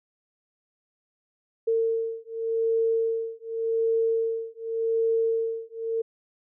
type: beating tone pair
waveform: sine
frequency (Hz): 453 / 453.87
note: A#4 / A#4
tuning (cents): -50 / -46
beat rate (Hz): 0.87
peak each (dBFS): -26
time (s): 1.67-6.02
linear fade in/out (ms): 10
effects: none